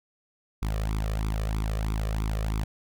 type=tone with flanger; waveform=sawtooth; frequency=53.4 Hz; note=G#1; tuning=49 cents sharp; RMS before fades=-28 dBFS; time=0.62-2.64 s; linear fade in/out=5 ms; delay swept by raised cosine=0.83 to 1.71 ms; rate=3.1 Hz; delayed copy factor=+0.8; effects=none